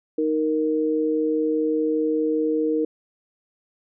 sine tone pair together, 311.1 / 466.1 Hz, D#4 / A#4, 0 / 0 cents, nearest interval perfect fifth, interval 700 cents, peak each -22 dBFS, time 0.18-2.85 s, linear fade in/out 5 ms, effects none

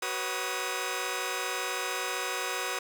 10% pulse tone cluster, 376.2 / 489.8 / 548 / 1257 Hz, F#4 / B4 / C#5 / D#6, +29 / -14 / -20 / +17 cents, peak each -28 / -27 / -30 / -28 dBFS, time 0.02-2.79 s, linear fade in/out 5 ms, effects none

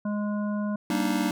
harmonic tone, 207.7 Hz, G#3, in tune, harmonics 1 / 3 / 5 / 7, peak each -26 / -36 / -40 / -43 dBFS, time 0.05-0.76 s, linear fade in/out 5 ms
square chord, Eb major seventh, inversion first, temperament just, 194.45 / 233.3 / 291.7 / 311.1 Hz, G3 / Bb3 / D4 / Eb4, -14 / +2 / -12 / 0 cents, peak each -30 dBFS, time 0.9-1.31 s, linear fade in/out 2 ms
effects none

